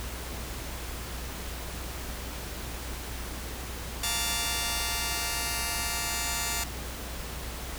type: chord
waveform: 5% pulse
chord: Bb major seventh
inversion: second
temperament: just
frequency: 699.2 / 874.1 / 932.3 / 1165.4 Hz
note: F5 / A5 / Bb5 / D6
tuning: +2 / -12 / 0 / -14 cents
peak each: -23 dBFS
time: 4.03-6.64 s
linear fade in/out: 5 ms
effects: added 60 Hz sine -38 dBFS peak until 7.78 s + pink hiss -39 dBFS RMS until 7.78 s